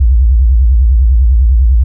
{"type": "tone with vibrato", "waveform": "sine", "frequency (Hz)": 60.6, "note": "B1", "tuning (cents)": -32, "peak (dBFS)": -4, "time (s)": [0, 1.84], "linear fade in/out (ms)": 10, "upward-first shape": "sine", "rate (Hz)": 10, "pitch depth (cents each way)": 240, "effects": []}